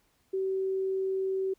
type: tone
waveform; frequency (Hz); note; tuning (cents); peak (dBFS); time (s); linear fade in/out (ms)
sine; 382.2; G4; -44; -27; 0.33-1.54; 10
effects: pink hiss -70 dBFS RMS until 1.58 s